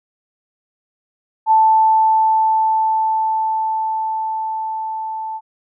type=tone with level ramp; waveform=sine; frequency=880 Hz; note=A5; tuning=in tune; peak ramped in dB=-8 to -23 dBFS; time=1.46-5.41 s; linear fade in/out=50 ms; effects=none